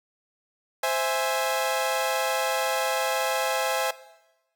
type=chord; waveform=sawtooth; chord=C augmented; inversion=none; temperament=equal; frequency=523.3 / 659.3 / 830.6 Hz; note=C5 / E5 / G#5; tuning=0 / 0 / 0 cents; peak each=-24 dBFS; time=0.83-3.91 s; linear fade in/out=5 ms; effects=noise-tail reverb RT60 1.0 s tail -18 dB re dry